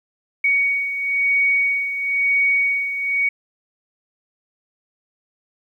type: beating tone pair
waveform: sine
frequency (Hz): 2241 / 2242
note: C#7 / C#7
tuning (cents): +18 / +19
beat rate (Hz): 1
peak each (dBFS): -17 / -24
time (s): 0.44-3.29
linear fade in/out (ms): 5
effects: 9-bit